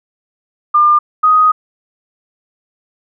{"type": "tone pair in turn", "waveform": "sine", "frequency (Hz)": [1200, 1249.4], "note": ["D6", "D#6"], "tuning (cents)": [37, 7], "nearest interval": "minor second", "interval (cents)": 70, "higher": "second", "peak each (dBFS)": -6, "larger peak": "neither", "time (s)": [[0.74, 0.99], [1.23, 1.52]], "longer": "second", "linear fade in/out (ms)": 10, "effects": []}